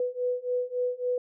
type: beating tone pair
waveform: sine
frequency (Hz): 493.9 / 497.5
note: B4 / B4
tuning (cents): 0 / +13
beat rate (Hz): 3.6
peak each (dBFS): -30 / -29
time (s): 0-1.18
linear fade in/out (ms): 2
effects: none